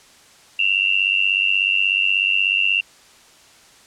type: tone with amplitude modulation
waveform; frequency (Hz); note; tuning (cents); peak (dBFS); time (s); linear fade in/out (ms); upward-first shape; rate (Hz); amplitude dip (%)
sine; 2741; F7; -33; -11; 0.59-2.81; 5; sine; 96.5; 100
effects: white hiss -49 dBFS RMS until 3.86 s + low-pass 8000 Hz 12 dB/octave